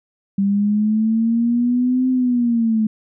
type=linear two-way sweep; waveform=sine; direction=up then down; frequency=196 to 258.3 to 215 Hz; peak=-14 dBFS; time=0.38-2.87 s; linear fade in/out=5 ms; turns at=2.09 s; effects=none